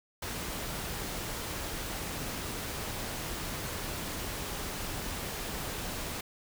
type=noise; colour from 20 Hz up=pink; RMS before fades=-37 dBFS; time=0.22-6.21 s; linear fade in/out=5 ms; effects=none